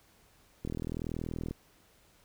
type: click train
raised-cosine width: 3 ms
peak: -23 dBFS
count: 36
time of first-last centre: 0.65-1.51 s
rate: 40.7 Hz
effects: pink hiss -64 dBFS RMS until 2.24 s